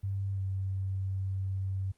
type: tone with pitch glide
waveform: sine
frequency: 98 to 95.87 Hz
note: G2 to G2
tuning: 0 to -38 cents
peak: -30 dBFS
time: 0.03-1.92 s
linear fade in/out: 10 ms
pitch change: -38 cents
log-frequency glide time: 0.33-0.41 s
effects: pink hiss -70 dBFS RMS until 1.97 s + Opus 24 kbps